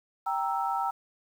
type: chord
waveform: sine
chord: E diminished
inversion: first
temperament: equal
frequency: 784 / 932.3 / 1318.5 Hz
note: G5 / Bb5 / E6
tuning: 0 / 0 / 0 cents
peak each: -30 / -31 / -32 dBFS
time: 0.26-0.91 s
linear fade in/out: 10 ms
effects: 9-bit